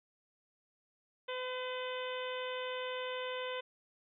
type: harmonic tone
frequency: 507 Hz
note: B4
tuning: 45 cents sharp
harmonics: 1 / 2 / 3 / 4 / 5 / 6 / 7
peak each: -39 / -44 / -47 / -48 / -49 / -47 / -49 dBFS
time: 1.28-3.61 s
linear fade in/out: 10 ms
effects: none